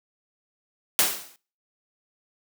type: noise with exponential decay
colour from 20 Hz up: white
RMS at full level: -17 dBFS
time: 0.99-1.36 s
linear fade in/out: 0 ms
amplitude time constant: 80 ms
effects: noise-tail reverb RT60 0.4 s tail -22 dB re dry + high-pass 200 Hz 12 dB/octave